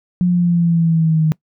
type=exponential sweep; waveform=sine; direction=down; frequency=179.7 to 155.56 Hz; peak=-11 dBFS; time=0.21-1.32 s; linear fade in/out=0 ms; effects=noise-tail reverb RT60 0.1 s tail -23 dB re dry